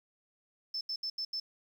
sine tone bursts at uneven times, 5274 Hz, E8, in tune, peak -33 dBFS, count 5, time 0.74-0.81 / 0.89-0.96 / 1.03-1.1 / 1.18-1.25 / 1.33-1.4 s, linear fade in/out 5 ms, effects 10-bit

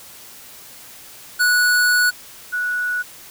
square / sine tone pair in turn, 1470 / 1470 Hz, F#6 / F#6, -12 / -12 cents, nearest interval unison, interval 0 cents, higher neither, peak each -14 / -19 dBFS, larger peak first, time 1.39-2.11 / 2.52-3.03 s, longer first, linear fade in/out 20 ms, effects white hiss -41 dBFS RMS until 3.3 s

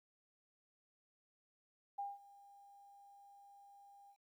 sine tone with ADSR envelope, 803 Hz, G5, 41 cents sharp, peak -38 dBFS, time 1.98-4.17 s, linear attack 11 ms, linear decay 190 ms, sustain -21 dB, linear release 70 ms, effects 13-bit

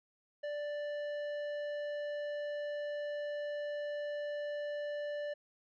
triangle tone with tanh clipping, 587.3 Hz, D5, in tune, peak -38 dBFS, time 0.43-5.34 s, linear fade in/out 10 ms, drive 15 dB, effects none

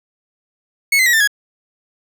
40% pulse tone with pitch steps, 2200 / 2053 / 1915.2 / 1787 / 1667.3 Hz, C#7 / C7 / A#6 / A6 / G#6, -14 / -33 / +46 / +26 / +6 cents, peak -10 dBFS, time 0.92-1.275 s, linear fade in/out 5 ms, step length 71 ms, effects none

